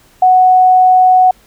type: tone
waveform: sine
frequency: 740 Hz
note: F#5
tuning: in tune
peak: -4 dBFS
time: 0.22-1.31 s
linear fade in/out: 5 ms
effects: pink hiss -48 dBFS RMS until 1.46 s